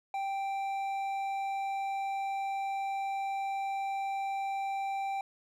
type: tone with hard clipping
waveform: triangle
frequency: 784 Hz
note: G5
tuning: in tune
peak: -33 dBFS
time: 0.14-5.21 s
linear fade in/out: 2 ms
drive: 10 dB
effects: none